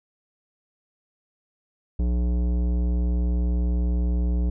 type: tone with tanh clipping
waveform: sine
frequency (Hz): 60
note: B1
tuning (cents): -49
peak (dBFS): -22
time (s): 1.99-4.5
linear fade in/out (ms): 5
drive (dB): 15
effects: none